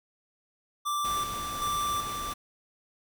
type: tone with tremolo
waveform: square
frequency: 1174.7 Hz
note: D6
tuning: in tune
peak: -28 dBFS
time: 0.85-2.34 s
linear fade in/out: 20 ms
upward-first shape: square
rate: 1.3 Hz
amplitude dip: 50%
type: noise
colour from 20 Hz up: pink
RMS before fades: -40 dBFS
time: 1.04-2.34 s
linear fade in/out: 10 ms
effects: none